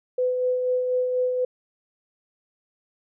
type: tone with tremolo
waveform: sine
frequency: 503 Hz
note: B4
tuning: 32 cents sharp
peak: -19 dBFS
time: 0.18-1.45 s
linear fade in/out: 5 ms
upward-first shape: sine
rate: 4.1 Hz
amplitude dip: 35%
effects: none